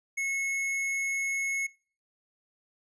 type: tone with tanh clipping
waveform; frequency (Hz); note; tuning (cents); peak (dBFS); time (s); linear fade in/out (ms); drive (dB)
sine; 2185; C#7; -26; -30; 0.17-1.67; 10; 16
effects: noise-tail reverb RT60 0.4 s tail -22 dB re dry + resampled to 24000 Hz